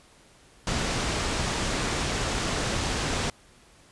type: low-pass noise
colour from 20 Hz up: pink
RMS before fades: -28 dBFS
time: 0.67-3.3 s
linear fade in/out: 2 ms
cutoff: 8200 Hz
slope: 24 dB/octave
effects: pink hiss -56 dBFS RMS until 3.91 s + resampled to 24000 Hz